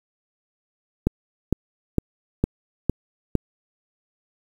click train, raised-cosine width 3 ms, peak -5 dBFS, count 6, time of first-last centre 1.07-3.353 s, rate 2.19 Hz, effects 7-bit

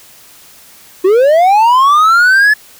triangle linear sweep, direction up, 355 to 1734 Hz, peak -3 dBFS, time 1.04-2.54 s, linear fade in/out 10 ms, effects white hiss -40 dBFS RMS until 2.79 s

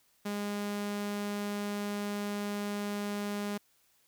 sawtooth tone, 204.9 Hz, G#3, 23 cents flat, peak -29 dBFS, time 0.25-3.58 s, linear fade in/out 10 ms, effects white hiss -69 dBFS RMS until 4.07 s

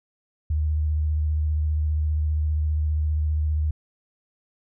sine tone with vibrato, 76.5 Hz, D#2, 29 cents flat, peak -20 dBFS, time 0.5-3.71 s, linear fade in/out 5 ms, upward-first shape sine, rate 15 Hz, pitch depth 27 cents each way, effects none

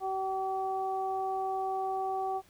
harmonic tone, 382.4 Hz, G4, 43 cents flat, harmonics 1 / 2 / 3, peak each -36 / -31 / -42 dBFS, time 0-2.42 s, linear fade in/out 50 ms, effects pink hiss -62 dBFS RMS until 2.49 s

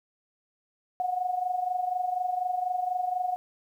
sine tone with amplitude modulation, 729 Hz, F#5, 26 cents flat, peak -23 dBFS, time 1-3.36 s, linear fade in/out 0 ms, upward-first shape sine, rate 24.1 Hz, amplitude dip 70%, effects 10-bit

